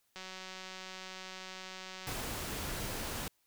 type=click train; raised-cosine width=0.2 ms; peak=-28 dBFS; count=369; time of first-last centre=0.16-2.128 s; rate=187 Hz
type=noise; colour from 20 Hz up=pink; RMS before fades=-39 dBFS; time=2.07-3.28 s; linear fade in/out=2 ms
effects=white hiss -75 dBFS RMS until 3.46 s